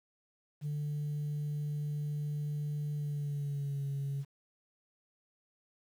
sine tone with pitch glide, 147.7 to 139.41 Hz, D3 to C#3, +10 to +10 cents, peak -31 dBFS, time 0.61-4.25 s, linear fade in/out 50 ms, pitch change -100 cents, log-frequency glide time 2.94-3.86 s, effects tanh soft clip ceiling -31 dBFS + 10-bit

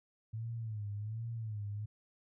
sine tone with vibrato, 108.9 Hz, A2, 17 cents flat, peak -37 dBFS, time 0.33-1.86 s, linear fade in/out 10 ms, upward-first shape sine, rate 1.3 Hz, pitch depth 110 cents each way, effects none

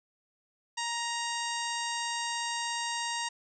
harmonic tone, 937 Hz, A#5, 9 cents sharp, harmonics 1 / 2 / 3 / 4 / 5 / 6 / 7 / 8 / 9, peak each -35 / -38 / -40 / -41 / -42 / -43 / -43 / -44 / -45 dBFS, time 0.77-3.29 s, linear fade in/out 10 ms, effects none

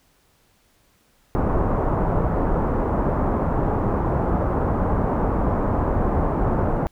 pink low-pass noise, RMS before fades -21 dBFS, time 1.35-6.87 s, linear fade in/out 0 ms, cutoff 1100 Hz, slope 24 dB/octave, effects pink hiss -61 dBFS RMS until 6.91 s

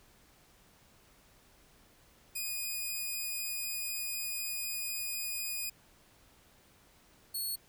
5% pulse tone pair in turn, 2474 / 4363 Hz, D#7 / C#8, -10 / -28 cents, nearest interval minor seventh, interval 982 cents, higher second, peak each -25 / -27 dBFS, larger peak first, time 2.35-5.7 / 7.34-7.56 s, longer first, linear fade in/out 10 ms, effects pink hiss -63 dBFS RMS until 7.68 s

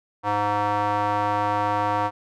square tone with band-pass filter, 103.5 Hz, G#2, 5 cents flat, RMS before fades -23 dBFS, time 0.23-2.11 s, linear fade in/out 50 ms, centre 940 Hz, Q 2.8, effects none

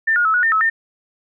sine tone with pitch steps, 1790 / 1432 / 1300 / 1461 / 1810 / 1294 / 1811 Hz, A6 / F6 / E6 / F#6 / A6 / E6 / A6, +29 / +43 / -24 / -22 / +48 / -32 / +49 cents, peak -13 dBFS, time 0.07-0.7 s, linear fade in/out 10 ms, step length 90 ms, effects none

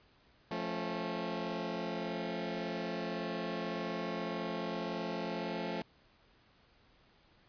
15% pulse chord, F augmented, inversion none, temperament just, 174.61 / 218.3 / 272.8 Hz, F3 / A3 / C#4, 0 / -13 / -28 cents, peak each -33 / -33 / -36 dBFS, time 0.51-5.82 s, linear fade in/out 2 ms, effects pink hiss -66 dBFS RMS until 7.48 s + resampled to 11025 Hz

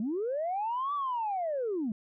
sine linear two-way sweep, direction up then down, 199.6 to 1174.7 to 199.6 Hz, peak -28 dBFS, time 0-1.92 s, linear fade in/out 2 ms, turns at 0.94 s, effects tanh soft clip ceiling -25 dBFS

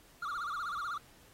triangle tone with vibrato, 1275 Hz, D#6, 42 cents sharp, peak -33 dBFS, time 0.22-0.98 s, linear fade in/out 5 ms, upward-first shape sine, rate 16 Hz, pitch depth 200 cents each way, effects pink hiss -61 dBFS RMS until 1.33 s + AAC 48 kbps

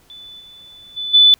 sine tone with level steps, 3491 Hz, A7, 14 cents flat, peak -35 / -39 / -22 / -6 dBFS, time 0.1-1.34 s, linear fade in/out 0 ms, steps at 0.39 / 0.96 / 1.13 s, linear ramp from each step 20 ms, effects pink hiss -54 dBFS RMS until 1.39 s

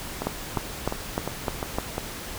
two click trains, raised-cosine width 1 ms, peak -13 / -10 dBFS, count 6 / 6, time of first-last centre 0.22-1.981 / 0.27-1.785 s, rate 2.84 / 3.3 Hz, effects pink hiss -36 dBFS RMS until 2.38 s

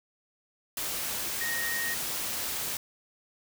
sine tone in noise, 1864.7 Hz, A#6, in tune, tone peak -31 dBFS, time 1.41-1.94 s, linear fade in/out 2 ms, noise white, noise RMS -33 dBFS, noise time 0.77-2.77 s, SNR -1 dB, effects none

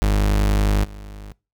40% pulse tone with level steps, 50.9 Hz, G#1, 34 cents flat, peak -14 / -33 dBFS, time 0.02-1.32 s, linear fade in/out 0 ms, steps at 0.83 s, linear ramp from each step 20 ms, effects noise-tail reverb RT60 0.3 s tail -24 dB re dry

